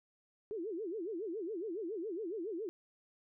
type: tone with vibrato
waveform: sine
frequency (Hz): 384.4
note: G4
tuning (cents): -34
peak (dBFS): -37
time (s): 0.51-2.69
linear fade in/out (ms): 0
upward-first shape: sine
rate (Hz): 7.2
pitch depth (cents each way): 290
effects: none